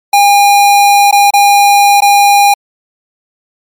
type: tone with dropouts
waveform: square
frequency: 810 Hz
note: G#5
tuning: 43 cents flat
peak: -4 dBFS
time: 0.13-2.54 s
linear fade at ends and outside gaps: 5 ms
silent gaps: 1.112-1.125 / 1.306-1.336 / 2.006-2.02 s
effects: MP3 96 kbps